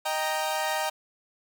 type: chord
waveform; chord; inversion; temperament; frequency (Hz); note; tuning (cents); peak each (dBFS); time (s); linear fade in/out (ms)
sawtooth; Eb major; none; equal; 622.3 / 784 / 932.3; Eb5 / G5 / Bb5; 0 / 0 / 0; -27; 0.05-0.9; 10
effects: none